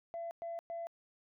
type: tone bursts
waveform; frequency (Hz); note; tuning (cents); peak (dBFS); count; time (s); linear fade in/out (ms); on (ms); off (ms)
sine; 675; E5; +41; -37; 3; 0.14-0.87; 0; 170; 110
effects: tanh soft clip ceiling -35 dBFS

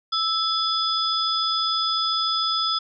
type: tone cluster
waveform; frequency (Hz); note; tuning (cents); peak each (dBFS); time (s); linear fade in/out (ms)
sine; 1313 / 3438 / 5000; E6 / A7 / D#8; -7 / -41 / +8; -25; 0.12-2.79; 10
effects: none

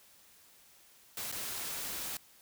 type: noise with dropouts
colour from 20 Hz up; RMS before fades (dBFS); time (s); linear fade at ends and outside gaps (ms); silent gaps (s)
white; -39; 1.17-2.17; 2; 1.316-1.324
effects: white hiss -61 dBFS RMS until 2.41 s

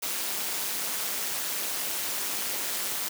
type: noise with amplitude modulation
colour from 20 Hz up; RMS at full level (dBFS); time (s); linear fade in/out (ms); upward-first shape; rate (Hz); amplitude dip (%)
white; -28; 0.02-3.09; 10; sine; 204; 65
effects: high-pass 200 Hz 12 dB/octave

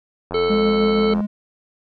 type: click train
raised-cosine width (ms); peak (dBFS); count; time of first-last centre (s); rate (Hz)
1; -15; 79; 0.31-1.206; 87.1
type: harmonic tone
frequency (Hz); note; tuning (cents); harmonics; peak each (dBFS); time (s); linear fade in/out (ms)
440; A4; 0; 1 / 3 / 5 / 7 / 9 / 10; -17 / -27 / -31 / -34 / -36 / -37; 0.34-1.14; 5
type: tone with tremolo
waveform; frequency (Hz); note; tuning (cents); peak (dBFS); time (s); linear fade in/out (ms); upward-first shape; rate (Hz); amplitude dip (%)
triangle; 207.7; G#3; 0; -15; 0.49-1.27; 20; sine; 6.4; 25
effects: none

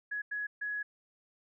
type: tone bursts at uneven times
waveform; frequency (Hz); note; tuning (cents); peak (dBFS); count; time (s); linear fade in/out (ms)
sine; 1679; G#6; +18; -33; 3; 0.11-0.22 / 0.31-0.47 / 0.61-0.83; 10
effects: none

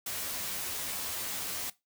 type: noise with comb filter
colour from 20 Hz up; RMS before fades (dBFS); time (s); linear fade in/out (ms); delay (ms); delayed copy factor
white; -36; 0.06-1.7; 5; 11; +0.65
effects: noise-tail reverb RT60 0.2 s tail -18 dB re dry

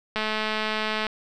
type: click train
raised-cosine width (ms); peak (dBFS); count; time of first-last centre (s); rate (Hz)
0.3; -11; 197; 0.16-1.067; 216
effects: none

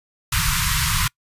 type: band-stop noise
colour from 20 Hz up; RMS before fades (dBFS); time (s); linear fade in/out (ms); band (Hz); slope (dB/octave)
pink; -20; 0.32-1.08; 5; 170 to 960; 96
effects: noise-tail reverb RT60 0.1 s tail -26 dB re dry + resampled to 32000 Hz

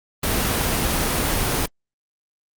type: noise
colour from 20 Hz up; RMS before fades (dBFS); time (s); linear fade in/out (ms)
pink; -21; 0.23-1.66; 5
effects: Opus 24 kbps

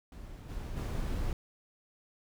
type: noise with level steps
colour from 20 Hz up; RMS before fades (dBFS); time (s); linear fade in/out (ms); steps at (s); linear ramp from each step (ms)
brown; -45 / -39 / -34; 0.12-1.33; 2; 0.48 / 0.76; 20
effects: none

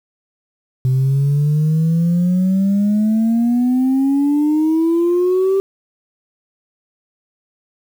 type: exponential sweep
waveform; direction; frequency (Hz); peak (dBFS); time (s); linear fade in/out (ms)
sine; up; 127.9 to 392; -10; 0.85-5.6; 0
effects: tanh soft clip ceiling -10 dBFS + 7-bit

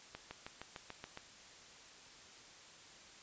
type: accelerating click train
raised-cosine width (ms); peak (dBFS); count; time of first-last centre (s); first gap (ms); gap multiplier
0.3; -29; 8; 0.15-1.174; 160; 0.97
effects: white hiss -57 dBFS RMS until 3.22 s + resampled to 16000 Hz

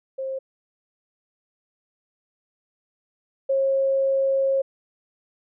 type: tone pair in turn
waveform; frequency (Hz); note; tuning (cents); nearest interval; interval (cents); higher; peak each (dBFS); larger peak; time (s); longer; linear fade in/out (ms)
sine; 532 / 540.7; C5 / C#5; +29 / -43; unison; 28; second; -26 / -18; second; 0.18-0.39 / 3.49-4.62; second; 10
effects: none

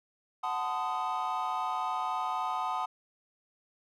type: chord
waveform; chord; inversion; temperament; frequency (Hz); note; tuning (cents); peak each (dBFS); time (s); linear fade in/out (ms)
triangle; F# diminished seventh; none; equal with one note detuned; 740 / 880 / 1023.8 / 1244.5; F#5 / A5 / C6 / Eb6; 0 / 0 / -38 / 0; -33; 0.43-2.86; 10
effects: tanh soft clip ceiling -22 dBFS

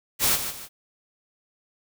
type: noise with echo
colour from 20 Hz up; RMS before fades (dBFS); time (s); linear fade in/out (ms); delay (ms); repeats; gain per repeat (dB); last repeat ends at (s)
white; -21; 0.19-0.39; 50; 150; 2; -9; 0.69
effects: none

